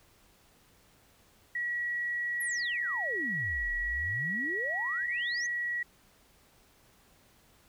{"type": "tone", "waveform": "sine", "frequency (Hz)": 1923, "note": "B6", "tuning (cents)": -47, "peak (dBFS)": -30, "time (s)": [1.55, 5.83], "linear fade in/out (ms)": 5}
{"type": "exponential two-way sweep", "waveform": "sine", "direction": "down then up", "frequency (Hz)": [11900, 31.55, 6540], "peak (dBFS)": -37, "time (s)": [2.4, 5.47], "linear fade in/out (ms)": 10, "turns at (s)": 3.73}
{"effects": ["pink hiss -63 dBFS RMS until 7.68 s"]}